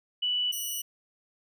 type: tone pair in turn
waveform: sine / 10% pulse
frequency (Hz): 2962 / 2943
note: F#7 / F#7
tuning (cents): +1 / -10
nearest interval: unison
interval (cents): 11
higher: first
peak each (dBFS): -25 / -23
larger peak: second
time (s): 0.22-0.52 / 0.52-0.82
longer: neither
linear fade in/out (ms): 10
effects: none